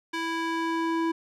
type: tone with band-pass filter sweep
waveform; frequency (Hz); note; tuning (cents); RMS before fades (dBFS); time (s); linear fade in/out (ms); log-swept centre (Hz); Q
square; 329.6; E4; 0; -28; 0.13-1.12; 10; 2000 to 660; 0.74
effects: none